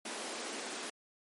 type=high-pass noise; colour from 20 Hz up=pink; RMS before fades=-41 dBFS; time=0.05-0.9 s; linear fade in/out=5 ms; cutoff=230 Hz; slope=48 dB/octave; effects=MP3 48 kbps